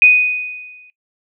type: tone with exponential decay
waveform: sine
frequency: 2489 Hz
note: D#7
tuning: in tune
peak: -3 dBFS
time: 0.02-0.9 s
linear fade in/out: 1 ms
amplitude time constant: 190 ms
effects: noise-tail reverb RT60 0.1 s tail -18 dB re dry